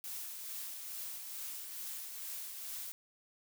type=noise with tremolo; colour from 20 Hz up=blue; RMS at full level=-42 dBFS; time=0.04-2.92 s; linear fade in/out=0 ms; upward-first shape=triangle; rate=2.3 Hz; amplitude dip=40%; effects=none